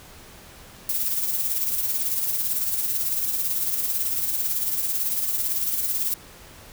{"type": "noise with tremolo", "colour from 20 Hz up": "violet", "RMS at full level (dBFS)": -23, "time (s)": [0.89, 6.14], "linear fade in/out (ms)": 2, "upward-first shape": "sine", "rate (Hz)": 18, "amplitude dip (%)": 45, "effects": ["pink hiss -46 dBFS RMS until 6.72 s"]}